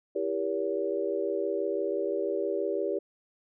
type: chord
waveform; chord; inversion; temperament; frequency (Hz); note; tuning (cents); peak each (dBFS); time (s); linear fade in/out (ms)
sine; E diminished seventh; none; just; 329.6 / 395.6 / 474.7 / 569.6; E4 / G4 / Bb4 / Db5; 0 / +16 / +31 / +47; -35 / -30 / -34 / -33; 0.15-2.99; 10
effects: none